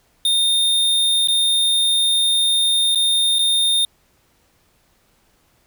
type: tone with dropouts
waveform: square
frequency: 3646 Hz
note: A#7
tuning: 39 cents flat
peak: -15 dBFS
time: 0.25-3.85 s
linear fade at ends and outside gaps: 2 ms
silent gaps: 1.274-1.284 / 2.949-2.956 / 3.386-3.391 s
effects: pink hiss -60 dBFS RMS until 5.66 s